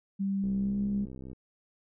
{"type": "tone with pitch glide", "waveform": "sine", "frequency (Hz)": [196, 202.2], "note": ["G3", "G#3"], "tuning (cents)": [0, -46], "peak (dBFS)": -27, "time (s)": [0.19, 1.06], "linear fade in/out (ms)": 20, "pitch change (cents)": 54, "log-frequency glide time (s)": [0.54, 0.79]}
{"type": "click train", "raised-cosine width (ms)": 3, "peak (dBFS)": -31, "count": 59, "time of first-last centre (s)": [0.44, 1.331], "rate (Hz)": 65.1}
{"effects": []}